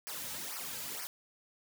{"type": "noise with flanger", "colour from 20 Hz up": "white", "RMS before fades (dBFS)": -41, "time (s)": [0.07, 1.07], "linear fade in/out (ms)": 0, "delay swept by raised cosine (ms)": [0.26, 2.86], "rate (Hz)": 2.1, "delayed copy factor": -1, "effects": []}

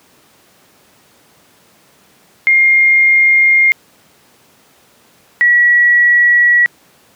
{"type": "tone pair in turn", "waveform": "sine", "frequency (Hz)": [2123, 1929.6], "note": ["C7", "B6"], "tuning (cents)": [25, -41], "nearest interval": "major second", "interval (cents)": 166, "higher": "first", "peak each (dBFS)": -6, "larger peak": "neither", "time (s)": [[2.47, 3.72], [5.41, 6.66]], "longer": "neither", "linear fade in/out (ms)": 0, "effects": ["pink hiss -49 dBFS RMS until 7.15 s", "high-pass 150 Hz 12 dB/octave"]}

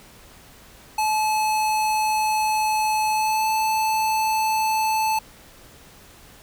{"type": "tone with pitch glide", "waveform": "square", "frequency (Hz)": [862, 874], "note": ["A5", "A5"], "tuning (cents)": [-36, -12], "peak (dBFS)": -20, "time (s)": [0.98, 5.19], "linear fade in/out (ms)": 5, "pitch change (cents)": 24, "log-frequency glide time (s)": [3.12, 3.48], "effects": ["pink hiss -48 dBFS RMS until 6.42 s"]}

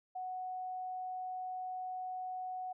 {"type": "tone", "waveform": "sine", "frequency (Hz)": 740, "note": "F#5", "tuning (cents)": 0, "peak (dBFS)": -38, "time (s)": [0.15, 2.73], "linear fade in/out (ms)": 10, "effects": []}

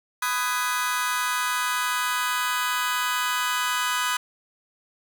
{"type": "chord", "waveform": "sawtooth", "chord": "G# minor seventh", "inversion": "first", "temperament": "just", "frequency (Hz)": [996.7, 1245.9, 1495.1, 1661.2], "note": ["B5", "D#6", "F#6", "G#6"], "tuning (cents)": [16, 2, 18, 0], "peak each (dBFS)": [-24, -24, -26, -28], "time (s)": [0.22, 4.17], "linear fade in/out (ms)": 5, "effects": []}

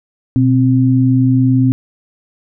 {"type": "tone pair together", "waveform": "sine", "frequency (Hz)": [123.46, 261.6], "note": ["B2", "C4"], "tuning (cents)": [0, 0], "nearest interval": "octave + minor second", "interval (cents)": 1300, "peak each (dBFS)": -11, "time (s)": [0.36, 1.72], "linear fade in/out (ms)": 0, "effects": []}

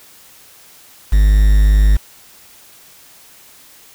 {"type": "tone with quantisation", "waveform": "triangle", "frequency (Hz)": 51.2, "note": "G#1", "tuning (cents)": -24, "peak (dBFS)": -5, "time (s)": [1.12, 1.97], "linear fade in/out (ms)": 10, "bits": 5, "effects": ["white hiss -44 dBFS RMS until 3.94 s"]}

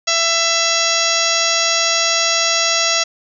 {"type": "harmonic tone with a mistuned harmonic", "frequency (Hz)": 667, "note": "E5", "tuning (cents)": 20, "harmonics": [1, 2, 3, 4, 5, 6, 7, 8, 9, 10], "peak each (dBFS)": [-23, -23, -23, -23, -23, -23, -23, -23, -23, -23], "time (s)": [0.07, 3.04], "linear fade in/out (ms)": 10, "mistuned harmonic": 9, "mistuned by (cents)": -66, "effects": []}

